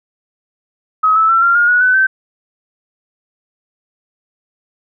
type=tone with pitch steps; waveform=sine; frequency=1273 / 1308.8 / 1345.6 / 1383.4 / 1422.3 / 1462.3 / 1503.4 / 1545.7 Hz; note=D#6 / E6 / E6 / F6 / F6 / F#6 / F#6 / G6; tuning=+39 / -13 / +35 / -17 / +31 / -21 / +27 / -25 cents; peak=-8 dBFS; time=1.03-2.07 s; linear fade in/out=10 ms; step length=130 ms; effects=none